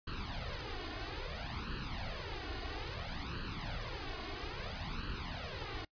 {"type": "noise with flanger", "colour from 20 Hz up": "pink", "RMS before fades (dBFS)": -41, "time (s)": [0.07, 5.85], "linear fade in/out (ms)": 5, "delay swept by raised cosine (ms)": [0.69, 2.79], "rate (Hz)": 0.6, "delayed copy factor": 0.85, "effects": ["noise-tail reverb RT60 0.1 s tail -24 dB re dry", "resampled to 11025 Hz"]}